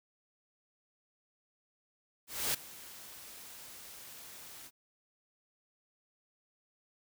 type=noise with ADSR envelope; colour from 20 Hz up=white; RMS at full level=-31 dBFS; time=2.27-4.71 s; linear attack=270 ms; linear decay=10 ms; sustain=-19 dB; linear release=50 ms; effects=none